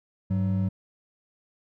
triangle tone pair together, 99.8 / 188.4 Hz, G2 / F#3, +32 / +32 cents, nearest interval major seventh, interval 1100 cents, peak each -23 / -24 dBFS, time 0.3-0.69 s, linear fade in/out 10 ms, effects none

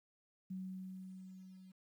sine tone with level ramp, 187.4 Hz, F#3, 22 cents sharp, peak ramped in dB -40 to -55 dBFS, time 0.5-1.72 s, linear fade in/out 10 ms, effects 12-bit

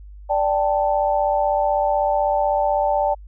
sine chord, D suspended fourth, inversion none, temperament equal, 587.3 / 784 / 880 Hz, D5 / G5 / A5, 0 / 0 / 0 cents, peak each -20 / -21 / -22 dBFS, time 0.29-3.15 s, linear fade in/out 20 ms, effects added 50 Hz sine -37 dBFS peak until 3.27 s

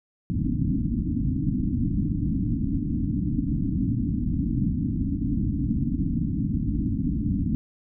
white low-pass noise, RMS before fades -25 dBFS, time 0.3-7.55 s, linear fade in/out 0 ms, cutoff 300 Hz, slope 96 dB/octave, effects none

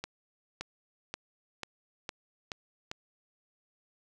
accelerating click train, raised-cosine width 0.2 ms, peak -19 dBFS, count 7, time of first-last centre 0.04-2.915 s, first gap 570 ms, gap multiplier 0.93, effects none

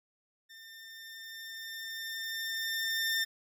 20% pulse tone with level ramp, 1803 Hz, A6, 42 cents sharp, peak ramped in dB -45 to -23 dBFS, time 0.49-3.25 s, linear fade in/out 20 ms, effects none

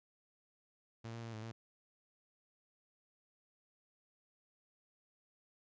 sawtooth tone with pitch steps, 114.1 / 116 / 114.7 / 109 / 113.8 Hz, A#2 / A#2 / A#2 / A2 / A#2, -37 / -8 / -28 / -16 / -41 cents, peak -40 dBFS, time 1.04-1.52 s, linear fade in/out 10 ms, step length 96 ms, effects resampled to 16000 Hz

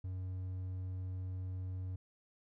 triangle tone, 92.7 Hz, F#2, 4 cents sharp, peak -36 dBFS, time 0.04-1.96 s, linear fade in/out 5 ms, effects none

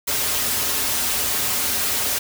white noise with comb filter, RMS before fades -22 dBFS, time 0.07-2.19 s, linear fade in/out 10 ms, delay 6 ms, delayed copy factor -0.7, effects none

